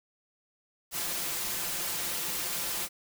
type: noise with comb filter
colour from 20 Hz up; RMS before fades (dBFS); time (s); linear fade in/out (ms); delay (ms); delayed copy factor
white; -33; 0.91-2.89; 50; 5.8; +0.5
effects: none